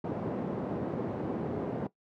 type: band-pass noise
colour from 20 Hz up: pink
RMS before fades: -34 dBFS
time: 0.04-1.87 s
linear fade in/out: 5 ms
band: 180 to 510 Hz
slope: 12 dB/octave
effects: noise-tail reverb RT60 0.1 s tail -17 dB re dry + high-pass 80 Hz 12 dB/octave